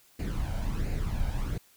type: noise with flanger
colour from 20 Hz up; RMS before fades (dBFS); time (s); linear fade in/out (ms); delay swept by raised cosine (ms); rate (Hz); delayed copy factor
brown; -30; 0.19-1.58; 5; 0.43 to 1.34; 1.4; +0.6
effects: white hiss -61 dBFS RMS until 1.76 s